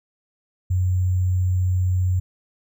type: tone with sample-and-hold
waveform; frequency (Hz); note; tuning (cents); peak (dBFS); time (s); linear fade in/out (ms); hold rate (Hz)
sine; 91.5; F#2; -19; -17; 0.7-2.2; 10; 7350
effects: none